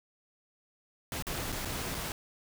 pink noise with dropouts, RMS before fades -36 dBFS, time 1.12-2.12 s, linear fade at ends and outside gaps 1 ms, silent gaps 1.224-1.268 / 1.521-1.525 / 1.65-1.655 / 1.946-1.949 s, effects none

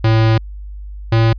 square tone pair in turn, 111.6 / 113.16 Hz, A2 / A2, +25 / +49 cents, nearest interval unison, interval 24 cents, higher second, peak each -10 dBFS, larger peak neither, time 0.04-0.38 / 1.12-1.33 s, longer first, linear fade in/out 5 ms, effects added 50 Hz sine -27 dBFS peak until 1.38 s + resampled to 11025 Hz

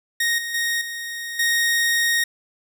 sawtooth tone with level steps, 1864.7 Hz, A#6, in tune, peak -15 / -23 / -17 / -25 / -14 dBFS, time 0.2-2.24 s, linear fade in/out 5 ms, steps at 0.38 / 0.54 / 0.81 / 1.39 s, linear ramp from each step 5 ms, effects none

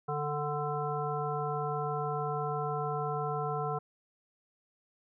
harmonic tone, 147.7 Hz, D3, 10 cents sharp, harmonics 1 / 3 / 5 / 7 / 9, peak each -36 / -36 / -36 / -39 / -39 dBFS, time 0.08-3.79 s, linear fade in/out 10 ms, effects none

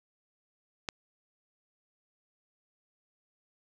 click, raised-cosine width 0.2 ms, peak -15 dBFS, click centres 0.888 s, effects none

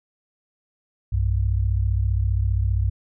sine tone pair together, 61.74 / 96.86 Hz, B1 / G2, 0 / -20 cents, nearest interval minor sixth, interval 780 cents, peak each -21 dBFS, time 1.12-2.9 s, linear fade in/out 10 ms, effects none

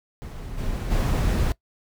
brown noise with level steps, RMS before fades -35 / -28 / -21 dBFS, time 0.22-1.52 s, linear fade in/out 0 ms, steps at 0.57 / 0.9 s, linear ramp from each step 20 ms, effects noise-tail reverb RT60 0.1 s tail -20 dB re dry

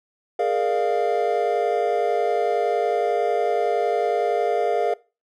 triangle chord, Bb dominant seventh, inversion third, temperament equal with one note detuned, 415.3 / 466.2 / 599.3 / 698.5 Hz, Ab4 / Bb4 / D5 / F5, 0 / 0 / +35 / 0 cents, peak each -23 / -22 / -25 / -21 dBFS, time 0.39-4.94 s, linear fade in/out 5 ms, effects noise-tail reverb RT60 0.3 s tail -21 dB re dry

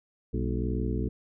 harmonic tone with a mistuned harmonic, 61.8 Hz, B1, 2 cents sharp, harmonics 1 / 2 / 3 / 4 / 5 / 6 / 7, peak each -30 / -33 / -35 / -36 / -37 / -38 / -38 dBFS, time 0.33-1.09 s, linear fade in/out 10 ms, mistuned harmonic 3, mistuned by +150 cents, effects none

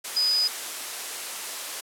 sine tone in noise, 4978 Hz, D#8, in tune, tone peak -20 dBFS, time 0.16-0.48 s, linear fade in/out 10 ms, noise white, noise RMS -33 dBFS, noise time 0.04-1.81 s, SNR +10 dB, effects high-pass 400 Hz 12 dB/octave + low-pass 12000 Hz 12 dB/octave

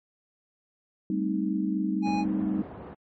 sine chord, A half-diminished seventh, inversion third, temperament equal, 196 / 220 / 261.6 / 311.1 Hz, G3 / A3 / C4 / Eb4, 0 / 0 / 0 / 0 cents, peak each -28 / -33 / -33 / -29 dBFS, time 1.1-2.62 s, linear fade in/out 2 ms
square tone, 825 Hz, G#5, 12 cents flat, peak -29 dBFS, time 2.02-2.25 s, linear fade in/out 50 ms
pink band-pass noise, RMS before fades -42 dBFS, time 2.05-2.95 s, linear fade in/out 20 ms, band 100 to 860 Hz, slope 12 dB/octave
effects low-pass 4000 Hz 12 dB/octave + MP3 32 kbps

